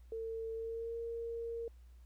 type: tone with pitch glide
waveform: sine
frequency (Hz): 450.2 to 463.1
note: A4 to A#4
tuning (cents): +40 to -11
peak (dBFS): -38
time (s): 0.12-1.68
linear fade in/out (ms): 2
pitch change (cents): +49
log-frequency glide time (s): 0.54-0.97
effects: added 60 Hz sine -54 dBFS peak until 2.05 s + pink hiss -75 dBFS RMS until 2.05 s